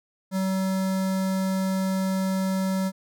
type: tone with notch filter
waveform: square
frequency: 190 Hz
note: F#3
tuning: 46 cents sharp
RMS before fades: -25 dBFS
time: 0.31-2.92 s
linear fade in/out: 50 ms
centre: 2700 Hz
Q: 1.5
effects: none